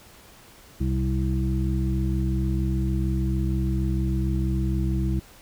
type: harmonic tone with a mistuned harmonic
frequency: 65.41 Hz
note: C2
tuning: in tune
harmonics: 1 / 2 / 3 / 5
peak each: -24 / -27 / -29 / -31 dBFS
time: 0.8-5.2 s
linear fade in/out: 10 ms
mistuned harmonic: 2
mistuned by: -15 cents
effects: pink hiss -50 dBFS RMS until 5.41 s